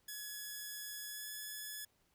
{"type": "tone with pitch glide", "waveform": "5% pulse", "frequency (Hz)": [1693, 1708.7], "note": ["G#6", "G#6"], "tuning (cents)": [33, 49], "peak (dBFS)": -33, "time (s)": [0.08, 1.85], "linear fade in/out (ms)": 5, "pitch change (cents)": 16, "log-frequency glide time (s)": [1.07, 1.26], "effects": ["pink hiss -75 dBFS RMS until 2.14 s"]}